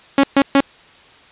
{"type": "tone bursts", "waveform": "sawtooth", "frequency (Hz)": 276.6, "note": "C#4", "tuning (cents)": -4, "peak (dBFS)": -5, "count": 3, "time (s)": [0.18, 0.605], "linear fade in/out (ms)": 2, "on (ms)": 55, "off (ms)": 130, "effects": ["white hiss -46 dBFS RMS until 1.31 s", "resampled to 8000 Hz"]}